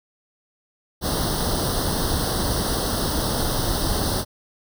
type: noise with comb filter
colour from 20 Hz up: pink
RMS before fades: -23 dBFS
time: 1.01-4.25 s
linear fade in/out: 50 ms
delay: 0.21 ms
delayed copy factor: +1
effects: none